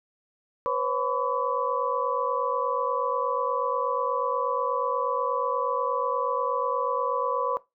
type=tone cluster; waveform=sine; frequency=494.7 / 543 / 1005 / 1137 Hz; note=B4 / C#5 / B5 / C#6; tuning=+3 / -36 / +30 / +44 cents; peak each=-29 dBFS; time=0.66-7.57 s; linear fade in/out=0 ms; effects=noise-tail reverb RT60 0.2 s tail -19 dB re dry